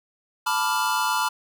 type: chord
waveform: square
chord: B half-diminished seventh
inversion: third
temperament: equal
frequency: 880 / 987.8 / 1174.7 / 1396.9 Hz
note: A5 / B5 / D6 / F6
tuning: 0 / 0 / 0 / 0 cents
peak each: -28 / -26 / -30 / -28 dBFS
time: 0.46-1.29 s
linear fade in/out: 10 ms
effects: none